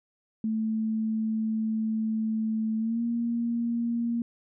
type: tone with pitch glide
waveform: sine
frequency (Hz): 220 to 234.4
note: A3 to A#3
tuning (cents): 0 to +10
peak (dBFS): -25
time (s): 0.44-4.22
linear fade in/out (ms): 2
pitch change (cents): +110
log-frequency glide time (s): 2.78-3.02
effects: none